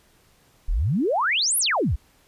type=exponential two-way sweep; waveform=sine; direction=up then down; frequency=31.09 to 11840 to 51.2 Hz; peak=-19 dBFS; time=0.68-1.96 s; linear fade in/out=10 ms; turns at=1.58 s; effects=pink hiss -59 dBFS RMS until 2.27 s + resampled to 32000 Hz